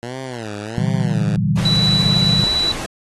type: tone with vibrato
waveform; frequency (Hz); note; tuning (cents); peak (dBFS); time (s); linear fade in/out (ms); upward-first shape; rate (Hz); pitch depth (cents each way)
10% pulse; 116.54; A#2; 0; -18; 0.03-1.36; 0; sine; 1.4; 220
type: chord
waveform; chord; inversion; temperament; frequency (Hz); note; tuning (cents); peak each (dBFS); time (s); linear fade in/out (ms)
sine; E half-diminished seventh; second; equal with one note detuned; 116.54 / 146.83 / 164.81 / 194.42; Bb2 / D3 / E3 / G3; 0 / 0 / 0 / -14; -21; 0.78-2.44; 0
type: noise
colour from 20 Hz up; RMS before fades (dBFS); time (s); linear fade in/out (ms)
pink; -27; 1.57-2.86; 5
type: tone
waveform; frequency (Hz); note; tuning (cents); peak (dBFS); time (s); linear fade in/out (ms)
sine; 3951; B7; 0; -15; 1.65-2.72; 5
effects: low-pass 9000 Hz 12 dB/octave + AAC 32 kbps